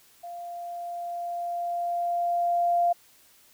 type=tone with level ramp; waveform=sine; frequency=695 Hz; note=F5; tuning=9 cents flat; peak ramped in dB=-36 to -19 dBFS; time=0.23-2.93 s; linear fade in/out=10 ms; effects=white hiss -58 dBFS RMS until 3.53 s